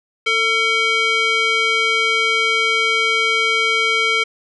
square tone with band-pass filter, 450 Hz, A4, 39 cents sharp, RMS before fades -17 dBFS, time 0.26-4.24 s, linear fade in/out 10 ms, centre 2500 Hz, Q 2.7, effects resampled to 24000 Hz

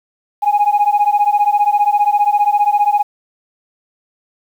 sine beating tone pair, 819 / 834 Hz, G#5 / G#5, -24 / +7 cents, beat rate 15 Hz, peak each -12 dBFS, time 0.42-3.03 s, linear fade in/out 20 ms, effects tanh soft clip ceiling -6 dBFS + 7-bit

